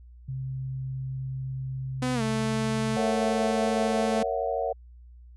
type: tone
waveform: sine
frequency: 131.8 Hz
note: C3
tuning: 13 cents sharp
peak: -30 dBFS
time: 0.28-2.97 s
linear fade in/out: 10 ms
type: tone with pitch glide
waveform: sawtooth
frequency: 253 to 220.2 Hz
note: B3 to A3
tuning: +42 to +2 cents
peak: -22 dBFS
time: 2.02-4.23 s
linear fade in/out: 5 ms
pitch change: -240 cents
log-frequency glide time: 2.14-2.22 s
type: chord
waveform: sine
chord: F# dominant seventh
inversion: first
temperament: just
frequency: 462.5 / 555 / 666 / 740 Hz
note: A#4 / C#5 / E5 / F#5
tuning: -14 / +2 / +18 / 0 cents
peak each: -31 dBFS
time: 2.96-4.73 s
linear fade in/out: 10 ms
effects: added 60 Hz sine -46 dBFS peak until 5.36 s + resampled to 24000 Hz